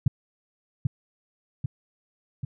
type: tone with echo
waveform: sine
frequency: 130.81 Hz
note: C3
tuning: in tune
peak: -14 dBFS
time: 0.06-0.08 s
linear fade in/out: 5 ms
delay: 790 ms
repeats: 3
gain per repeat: -4 dB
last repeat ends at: 2.45 s
effects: none

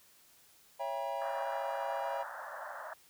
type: chord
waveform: triangle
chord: C# diminished seventh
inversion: none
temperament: just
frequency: 554.4 / 665.2 / 798.3 / 957.9 Hz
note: C#5 / E5 / G5 / Bb5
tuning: 0 / +16 / +31 / +47 cents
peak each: -38 dBFS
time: 0.79-2.24 s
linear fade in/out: 20 ms
type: band-pass noise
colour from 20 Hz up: pink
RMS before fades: -44 dBFS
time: 1.21-2.94 s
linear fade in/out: 10 ms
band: 560 to 1800 Hz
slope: 96 dB/octave
effects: white hiss -63 dBFS RMS until 3.09 s

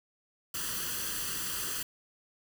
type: noise with comb filter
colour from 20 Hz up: white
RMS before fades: -35 dBFS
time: 0.54-1.83 s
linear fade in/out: 5 ms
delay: 0.66 ms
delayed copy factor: +0.7
effects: none

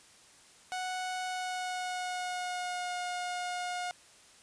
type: tone with pitch glide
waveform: sawtooth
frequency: 738 to 717.4 Hz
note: F#5 to F5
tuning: -5 to +46 cents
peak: -30 dBFS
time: 0.72-3.91 s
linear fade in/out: 0 ms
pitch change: -49 cents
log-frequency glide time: 1.24-2.96 s
effects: white hiss -58 dBFS RMS until 4.42 s + resampled to 22050 Hz

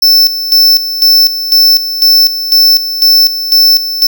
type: tone with tremolo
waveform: square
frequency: 5300 Hz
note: E8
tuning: 9 cents sharp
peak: -3 dBFS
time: 0.02-4.07 s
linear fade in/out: 5 ms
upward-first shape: square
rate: 2 Hz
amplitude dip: 70%
effects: none

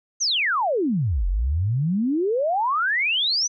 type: exponential two-way sweep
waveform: sine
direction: down then up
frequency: 6600 to 42.22 to 6160 Hz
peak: -19 dBFS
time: 0.2-3.48 s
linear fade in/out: 20 ms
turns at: 1.27 s
effects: none

